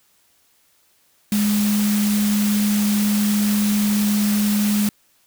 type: tone in noise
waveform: sine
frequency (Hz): 207.7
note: G#3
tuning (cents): 0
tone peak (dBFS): -16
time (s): 1.32-4.89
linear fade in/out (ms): 2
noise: white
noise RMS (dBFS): -27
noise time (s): 1.32-4.89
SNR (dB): +8
effects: white hiss -60 dBFS RMS until 5.26 s